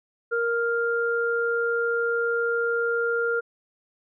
sine tone pair together, 467.2 / 1400 Hz, A#4 / F6, +4 / +4 cents, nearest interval octave + perfect fifth, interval 1900 cents, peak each -24 / -25 dBFS, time 0.31-3.41 s, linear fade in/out 20 ms, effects none

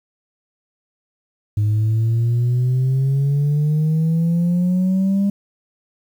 sine exponential sweep, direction up, 103.83 to 201.1 Hz, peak -12 dBFS, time 1.57-5.3 s, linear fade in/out 5 ms, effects tanh soft clip ceiling -13 dBFS + 8-bit

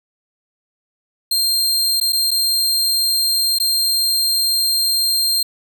sawtooth tone with dropouts, 4186 Hz, C8, in tune, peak -12 dBFS, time 1.31-5.43 s, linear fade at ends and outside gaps 5 ms, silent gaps 2.001-2.011 / 2.124-2.129 / 2.308-2.313 / 3.586-3.599 s, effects none

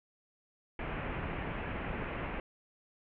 pink low-pass noise, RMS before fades -38 dBFS, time 0.79-2.4 s, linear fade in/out 2 ms, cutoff 2700 Hz, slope 48 dB/octave, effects none

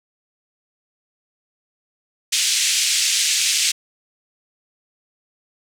white band-pass noise, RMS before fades -19 dBFS, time 2.32-3.72 s, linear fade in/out 10 ms, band 2300 to 8000 Hz, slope 24 dB/octave, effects none

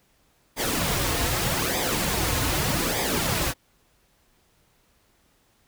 pink noise with flanger, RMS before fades -25 dBFS, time 0.56-3.54 s, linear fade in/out 50 ms, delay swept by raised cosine 0.7 to 5.2 ms, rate 0.82 Hz, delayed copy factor -0.65, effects pink hiss -64 dBFS RMS until 5.67 s

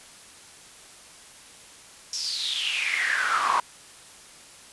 brown noise with high-pass filter sweep, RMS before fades -26 dBFS, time 2.13-3.6 s, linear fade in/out 2 ms, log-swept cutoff 5600 to 960 Hz, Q 7.7, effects white hiss -48 dBFS RMS until 4.72 s + resampled to 24000 Hz

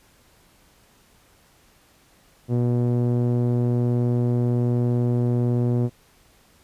sawtooth tone with low-pass filter, 121.2 Hz, B2, 32 cents flat, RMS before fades -21 dBFS, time 2.48-5.9 s, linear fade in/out 50 ms, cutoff 420 Hz, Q 1, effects pink hiss -57 dBFS RMS until 6.63 s + resampled to 32000 Hz

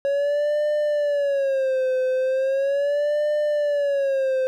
triangle tone with vibrato, 554.4 Hz, C#5, in tune, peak -17 dBFS, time 0.05-4.47 s, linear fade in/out 0 ms, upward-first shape sine, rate 0.38 Hz, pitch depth 130 cents each way, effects none

